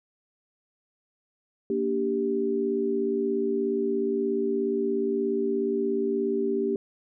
sine chord, G minor, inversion first, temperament equal with one note detuned, 233.1 / 290 / 392 Hz, Bb3 / D4 / G4, 0 / -22 / 0 cents, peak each -30 / -31 / -25 dBFS, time 1.7-6.76 s, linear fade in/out 2 ms, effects none

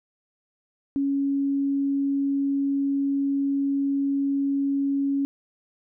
sine tone, 277.8 Hz, C#4, 4 cents sharp, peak -21 dBFS, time 0.96-5.25 s, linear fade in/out 0 ms, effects none

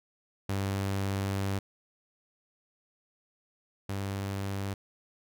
sawtooth tone pair in turn, 98 / 98.44 Hz, G2 / G2, 0 / +8 cents, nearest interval unison, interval 8 cents, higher second, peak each -25 / -28 dBFS, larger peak first, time 0.49-1.59 / 3.89-4.74 s, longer first, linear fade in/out 5 ms, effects none

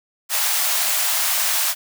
white high-pass noise, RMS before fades -20 dBFS, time 0.29-1.75 s, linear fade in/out 50 ms, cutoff 590 Hz, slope 96 dB/octave, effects none

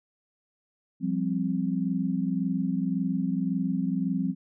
sine chord, F suspended second, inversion none, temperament just, 174.61 / 196.44 / 261.9 Hz, F3 / G3 / C4, 0 / +4 / +2 cents, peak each -29 dBFS, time 1-4.35 s, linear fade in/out 50 ms, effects none

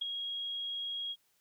sine tone with ADSR envelope, 3289 Hz, G#7, 18 cents flat, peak -28 dBFS, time 0.01-1.16 s, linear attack 12 ms, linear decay 4 ms, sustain -7 dB, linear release 48 ms, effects white hiss -73 dBFS RMS until 1.4 s

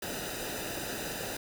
pink noise with comb filter, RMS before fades -37 dBFS, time 0.02-1.37 s, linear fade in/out 5 ms, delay 0.91 ms, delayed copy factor -0.7, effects none

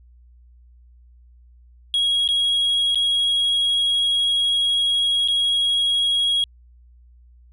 sine tone with dropouts, 3304 Hz, G#7, 10 cents flat, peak -14 dBFS, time 1.94-6.44 s, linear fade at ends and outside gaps 1 ms, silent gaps 2.277-2.288 / 2.947-2.956 / 5.277-5.284 s, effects tanh soft clip ceiling -16 dBFS + added 60 Hz sine -47 dBFS peak until 7.52 s

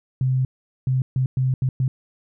sine tone bursts at uneven times, 129.9 Hz, C3, 12 cents flat, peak -17 dBFS, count 6, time 0.21-0.45 / 0.87-1.02 / 1.16-1.26 / 1.37-1.54 / 1.62-1.69 / 1.8-1.88 s, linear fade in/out 2 ms, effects none

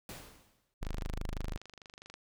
pink noise with exponential decay, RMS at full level -43 dBFS, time 0.09-0.74 s, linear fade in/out 1 ms, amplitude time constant 140 ms
sawtooth tone, 26 Hz, G#0, 3 cents sharp, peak -31 dBFS, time 0.81-1.57 s, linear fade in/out 10 ms
click train, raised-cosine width 0.2 ms, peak -32 dBFS, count 33, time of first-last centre 0.85-2.14 s, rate 24.8 Hz
effects none

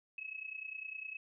sine tone with amplitude modulation, 2574 Hz, E7, 42 cents flat, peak -38 dBFS, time 0.18-1.17 s, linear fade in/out 2 ms, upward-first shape sine, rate 29.9 Hz, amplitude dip 80%, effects none

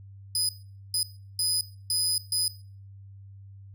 25% pulse tone bursts at uneven times, 4993 Hz, D#8, 5 cents sharp, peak -19 dBFS, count 5, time 0.35-0.49 / 0.94-1.03 / 1.39-1.61 / 1.9-2.18 / 2.32-2.48 s, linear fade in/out 2 ms, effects noise-tail reverb RT60 0.4 s tail -17 dB re dry + added 98 Hz sine -44 dBFS peak until 3.74 s

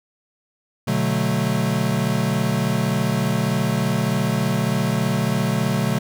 square chord, B minor seventh, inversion none, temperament equal, 123.47 / 146.83 / 185 / 220 Hz, B2 / D3 / F#3 / A3, 0 / 0 / 0 / 0 cents, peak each -25 dBFS, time 0.87-5.99 s, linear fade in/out 10 ms, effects none

